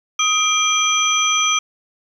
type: tone cluster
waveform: sine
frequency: 1256 / 2366 / 3229 / 5990 Hz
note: D#6 / D7 / G#7 / F#8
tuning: +16 / +12 / -49 / +20 cents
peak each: -20 dBFS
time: 0.19-1.59 s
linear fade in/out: 5 ms
effects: 8-bit